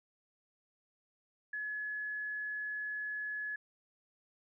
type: tone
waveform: sine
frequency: 1700 Hz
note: G#6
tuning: 40 cents sharp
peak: -36 dBFS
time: 1.53-3.56 s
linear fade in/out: 5 ms
effects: none